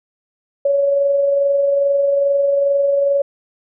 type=tone with amplitude modulation; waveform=sine; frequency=561 Hz; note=C#5; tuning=21 cents sharp; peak=-11 dBFS; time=0.65-3.22 s; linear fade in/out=5 ms; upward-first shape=sine; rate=22.4 Hz; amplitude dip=30%; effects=none